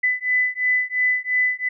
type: beating tone pair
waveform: sine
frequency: 2000 / 2002.9 Hz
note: B6 / B6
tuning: +21 / +24 cents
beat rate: 2.9 Hz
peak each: -21 / -21 dBFS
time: 0.03-1.69 s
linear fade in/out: 10 ms
effects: none